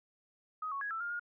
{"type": "tone with pitch steps", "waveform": "sine", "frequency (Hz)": [1258, 1109, 1663, 1328, 1407, 1424], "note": ["D#6", "C#6", "G#6", "E6", "F6", "F6"], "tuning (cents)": [19, 0, 2, 12, 12, 33], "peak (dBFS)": -35, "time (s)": [0.62, 1.196], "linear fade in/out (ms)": 5, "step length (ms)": 96, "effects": []}